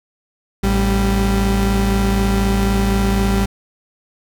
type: tone pair together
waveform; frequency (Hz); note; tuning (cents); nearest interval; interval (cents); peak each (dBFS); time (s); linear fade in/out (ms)
35% pulse; 55 / 196; A1 / G3; 0 / 0; octave + minor seventh; 2200; -15 / -15; 0.63-3.46; 10
effects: none